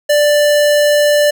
square tone, 589 Hz, D5, 5 cents sharp, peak -9 dBFS, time 0.09-1.31 s, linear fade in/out 10 ms, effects none

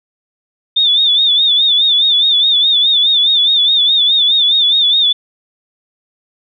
sine tone with vibrato, 3569 Hz, A7, 24 cents sharp, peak -8 dBFS, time 0.76-5.13 s, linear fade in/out 10 ms, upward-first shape sine, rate 4.8 Hz, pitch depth 85 cents each way, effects none

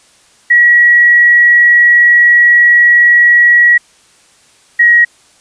sine tone pair in turn, 1919 / 1898.1 Hz, A#6 / A#6, +50 / +31 cents, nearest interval unison, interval 19 cents, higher first, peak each -3 dBFS, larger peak neither, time 0.5-3.78 / 4.79-5.05 s, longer first, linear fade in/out 10 ms, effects white hiss -47 dBFS RMS until 5.4 s + resampled to 22050 Hz

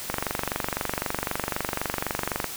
click train, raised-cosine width 0.5 ms, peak -10 dBFS, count 57, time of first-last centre 0.1-2.443 s, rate 23.9 Hz, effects white hiss -36 dBFS RMS until 2.56 s

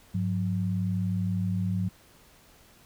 sine tone pair together, 101.7 / 181.21 Hz, G#2 / F#3, -36 / -36 cents, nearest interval minor seventh, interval 1000 cents, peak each -28 dBFS, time 0.14-1.89 s, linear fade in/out 10 ms, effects pink hiss -57 dBFS RMS until 2.85 s

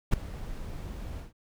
brown noise with ADSR envelope, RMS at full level -19 dBFS, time 0.11-1.33 s, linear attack 26 ms, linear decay 4 ms, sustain -19 dB, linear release 150 ms, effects none

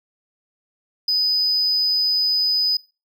triangle tone, 4994 Hz, D#8, 6 cents sharp, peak -14 dBFS, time 1.08-2.77 s, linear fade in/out 5 ms, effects noise-tail reverb RT60 0.3 s tail -23 dB re dry + tanh soft clip ceiling -13 dBFS

